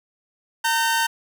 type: tone pair together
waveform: sawtooth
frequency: 914.5 / 1538 Hz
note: A#5 / G6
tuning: -33 / -33 cents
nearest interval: major sixth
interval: 900 cents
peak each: -17 / -19 dBFS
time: 0.64-1.07 s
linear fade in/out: 10 ms
effects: none